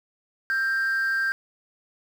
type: tone with frequency modulation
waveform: sine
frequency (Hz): 1583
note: G6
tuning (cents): +17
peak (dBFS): -19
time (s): 0.5-1.32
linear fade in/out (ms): 0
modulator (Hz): 250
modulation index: 0.26
effects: tanh soft clip ceiling -21 dBFS + 8-bit